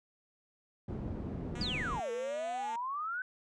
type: low-pass noise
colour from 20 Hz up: white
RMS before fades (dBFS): -39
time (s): 0.88-2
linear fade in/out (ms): 5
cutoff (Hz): 240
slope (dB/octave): 12
type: tone with vibrato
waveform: 5% pulse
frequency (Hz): 237.1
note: A#3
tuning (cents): +30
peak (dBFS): -34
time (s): 1.55-2.76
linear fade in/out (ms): 2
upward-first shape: sine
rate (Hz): 1.3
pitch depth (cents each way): 96
type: exponential two-way sweep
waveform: sine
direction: down then up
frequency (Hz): 4978 to 459.5 to 1538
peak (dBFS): -34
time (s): 1.61-3.22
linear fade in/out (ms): 2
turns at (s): 2.11
effects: resampled to 22050 Hz